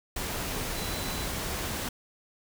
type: tone in noise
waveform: sine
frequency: 3993 Hz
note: B7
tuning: 18 cents sharp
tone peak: -42 dBFS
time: 0.76-1.25 s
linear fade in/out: 5 ms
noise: pink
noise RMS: -33 dBFS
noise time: 0.16-1.89 s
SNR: -12 dB
effects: none